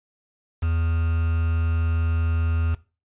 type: tone with quantisation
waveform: triangle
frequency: 82.41 Hz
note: E2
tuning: in tune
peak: -18 dBFS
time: 0.62-2.75 s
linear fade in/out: 10 ms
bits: 6
effects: noise-tail reverb RT60 0.3 s tail -18 dB re dry + resampled to 8000 Hz